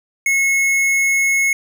sine tone with tanh clipping, 2180 Hz, C#7, 29 cents flat, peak -15 dBFS, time 0.26-1.53 s, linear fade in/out 2 ms, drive 15 dB, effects none

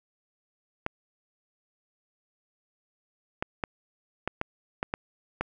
clicks, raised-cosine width 0.5 ms, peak -13 dBFS, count 8, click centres 0.864 / 3.425 / 3.638 / 4.276 / 4.414 / 4.829 / 4.939 / 5.41 s, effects none

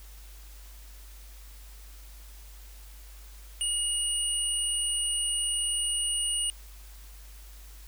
sine tone pair together, 2879 / 9140 Hz, F#7 / D9, -48 / -48 cents, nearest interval octave + minor sixth, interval 2000 cents, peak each -30 / -28 dBFS, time 3.61-6.5 s, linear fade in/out 0 ms, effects added 50 Hz sine -45 dBFS peak until 7.87 s + white hiss -54 dBFS RMS until 7.87 s

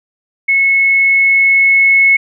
sine tone with level ramp, 2191 Hz, C#7, 21 cents flat, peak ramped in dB -8 to -5 dBFS, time 0.48-2.17 s, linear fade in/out 10 ms, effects none

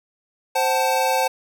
square chord, F# diminished, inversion second, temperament equal with one note detuned, 523.3 / 753.8 / 880 Hz, C5 / F#5 / A5, 0 / +32 / 0 cents, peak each -23 / -24 / -22 dBFS, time 0.55-1.28 s, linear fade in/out 10 ms, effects none

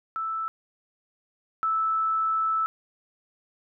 sine tone pair in turn, 1318.5 / 1312.9 Hz, E6 / E6, 0 / -7 cents, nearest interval unison, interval 7 cents, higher first, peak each -27 / -22 dBFS, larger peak second, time 0.16-0.48 / 1.63-2.66 s, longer second, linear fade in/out 0 ms, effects none

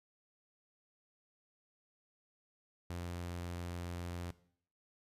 sawtooth tone, 87.31 Hz, F2, in tune, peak -36 dBFS, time 2.9-4.31 s, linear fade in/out 0 ms, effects noise-tail reverb RT60 0.6 s tail -18 dB re dry + resampled to 32000 Hz

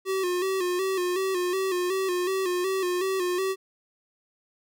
square tone with vibrato, 370 Hz, F#4, in tune, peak -25 dBFS, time 0.05-3.56 s, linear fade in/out 50 ms, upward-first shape square, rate 2.7 Hz, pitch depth 58 cents each way, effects none

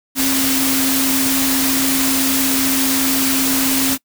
sine tone in noise, 267.4 Hz, C4, 38 cents sharp, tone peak -18 dBFS, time 0.15-3.98 s, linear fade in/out 50 ms, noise white, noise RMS -18 dBFS, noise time 0.15-3.98 s, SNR -3 dB, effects noise-tail reverb RT60 0.1 s tail -23 dB re dry

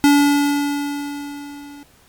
square tone with level ramp, 287 Hz, D4, 40 cents flat, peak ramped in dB -9 to -37 dBFS, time 0.04-1.83 s, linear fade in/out 0 ms, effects pink hiss -52 dBFS RMS until 2.08 s + MP3 96 kbps

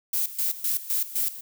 violet noise with tremolo, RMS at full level -25 dBFS, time 0.13-1.41 s, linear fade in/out 5 ms, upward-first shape square, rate 3.9 Hz, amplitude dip 80%, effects none

